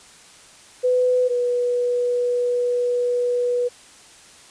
sine tone pair in turn, 501 / 488.7 Hz, B4 / B4, +25 / -18 cents, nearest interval unison, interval 43 cents, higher first, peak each -15 / -18 dBFS, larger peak first, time 0.83-1.29 / 1.29-3.69 s, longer second, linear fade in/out 20 ms, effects white hiss -47 dBFS RMS until 4.5 s + resampled to 22050 Hz

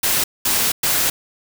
white noise bursts at uneven times, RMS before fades -18 dBFS, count 3, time 0.03-0.24 / 0.45-0.72 / 0.83-1.1 s, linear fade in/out 5 ms, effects none

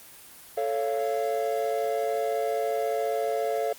triangle chord, A augmented, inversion none, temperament equal with one note detuned, 440 / 554.4 / 689.2 Hz, A4 / C#5 / E#5, 0 / 0 / -23 cents, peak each -27 / -28 / -27 dBFS, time 0.57-3.73 s, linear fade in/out 5 ms, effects white hiss -48 dBFS RMS until 3.78 s + Opus 24 kbps

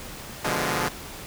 5% pulse chord, B diminished seventh, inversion none, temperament equal with one note detuned, 124.4 / 146.83 / 174.61 / 207.7 Hz, B2 / D3 / F3 / Ab3, +13 / 0 / 0 / 0 cents, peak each -18 dBFS, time 0.44-0.89 s, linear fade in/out 10 ms, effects pink hiss -39 dBFS RMS until 1.26 s

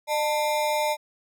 square ring-modulated tone, 748 Hz, F#5, 19 cents sharp, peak -20 dBFS, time 0.07-0.97 s, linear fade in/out 50 ms, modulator 144 Hz, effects none

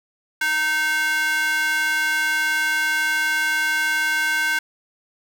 square tone with high-pass filter, 309.3 Hz, D#4, 10 cents flat, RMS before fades -21 dBFS, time 0.41-4.59 s, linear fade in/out 5 ms, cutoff 1600 Hz, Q 3.5, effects none

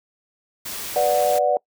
white noise, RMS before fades -31 dBFS, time 0.65-1.39 s, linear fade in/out 10 ms
sine chord, B minor, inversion none, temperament equal with one note detuned, 493.9 / 587.3 / 733.6 Hz, B4 / D5 / F#5, 0 / 0 / -15 cents, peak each -23 / -19 / -20 dBFS, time 0.96-1.57 s, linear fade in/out 2 ms
effects noise-tail reverb RT60 0.1 s tail -24 dB re dry

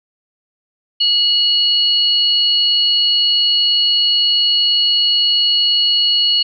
sine tone pair together, 2907 / 4356 Hz, F#7 / C#8, -31 / -31 cents, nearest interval perfect fifth, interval 700 cents, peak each -14 / -14 dBFS, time 1-6.43 s, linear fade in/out 10 ms, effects none

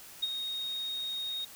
sine tone with ADSR envelope, 3729 Hz, A#7, in tune, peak -25 dBFS, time 0.22-1.45 s, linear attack 15 ms, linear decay 25 ms, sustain -8 dB, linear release 6 ms, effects white hiss -50 dBFS RMS until 1.55 s

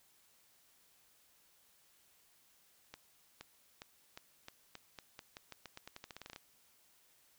accelerating click train, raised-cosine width 0.2 ms, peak -30 dBFS, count 22, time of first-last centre 2.94-6.361 s, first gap 470 ms, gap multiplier 0.87, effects white hiss -69 dBFS RMS until 7.38 s

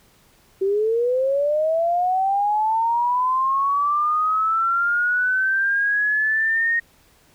sine linear sweep, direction up, 379 to 1864.7 Hz, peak -17 dBFS, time 0.61-6.8 s, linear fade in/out 10 ms, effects pink hiss -56 dBFS RMS until 7.34 s

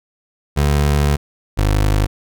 25% pulse tone pair in turn, 72.5 / 51.27 Hz, D2 / G#1, -22 / -22 cents, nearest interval tritone, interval 600 cents, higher first, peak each -9 dBFS, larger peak neither, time 0.56-1.17 / 1.57-2.07 s, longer first, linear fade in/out 20 ms, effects none

